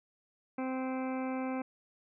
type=harmonic tone; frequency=260 Hz; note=C4; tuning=11 cents flat; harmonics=1 / 2 / 3 / 4 / 5 / 6 / 8 / 9 / 10; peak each=-34 / -40 / -42 / -46 / -50 / -51 / -52 / -51 / -56 dBFS; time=0.58-1.62 s; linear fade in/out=5 ms; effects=none

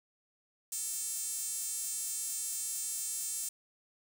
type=tone with high-pass filter; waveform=sawtooth; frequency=447.8 Hz; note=A4; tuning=30 cents sharp; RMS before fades=-37 dBFS; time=0.72-3.49 s; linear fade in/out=5 ms; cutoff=8000 Hz; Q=3; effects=none

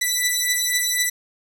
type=beating tone pair; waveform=10% pulse; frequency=1975.5 / 1979.5 Hz; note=B6 / B6; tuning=0 / +3 cents; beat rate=4 Hz; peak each=-13 dBFS; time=0.01-1.1 s; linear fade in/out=10 ms; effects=none

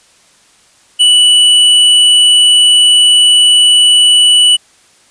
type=tone with tanh clipping; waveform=sine; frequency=2960 Hz; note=F#7; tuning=in tune; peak=-5 dBFS; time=0.99-4.57 s; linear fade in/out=20 ms; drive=17 dB; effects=white hiss -47 dBFS RMS until 5.1 s + resampled to 22050 Hz

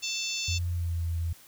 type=harmonic tone; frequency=886 Hz; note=A5; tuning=12 cents sharp; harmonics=3 / 4 / 5 / 6 / 7 / 8; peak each=-35 / -36 / -37 / -38 / -38 / -39 dBFS; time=0.02-0.59 s; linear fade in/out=20 ms
type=tone with pitch glide; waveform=sine; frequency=87.31 to 83.56 Hz; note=F2 to E2; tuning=0 to +24 cents; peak=-27 dBFS; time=0.48-1.33 s; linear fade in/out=5 ms; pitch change=-76 cents; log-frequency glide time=0.68-1.01 s
effects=white hiss -54 dBFS RMS until 1.47 s

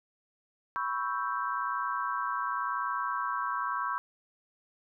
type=chord; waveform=sine; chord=C# half-diminished seventh; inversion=third; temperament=equal; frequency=987.8 / 1108.7 / 1318.5 / 1568 Hz; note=B5 / C#6 / E6 / G6; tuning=0 / 0 / 0 / 0 cents; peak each=-35 / -33 / -36 / -37 dBFS; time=0.76-3.98 s; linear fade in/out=0 ms; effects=none

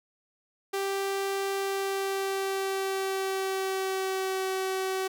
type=tone with pitch glide; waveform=sawtooth; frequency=392 to 379.5 Hz; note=G4 to F#4; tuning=0 to +44 cents; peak=-24 dBFS; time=0.73-5.08 s; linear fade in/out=10 ms; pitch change=-56 cents; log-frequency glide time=1.55-4.46 s; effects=none

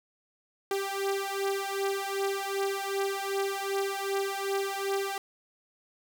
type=beating tone pair; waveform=sawtooth; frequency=392 / 394.6 Hz; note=G4 / G4; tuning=0 / +11 cents; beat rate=2.6 Hz; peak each=-28 dBFS; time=0.71-5.18 s; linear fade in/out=2 ms; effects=9-bit

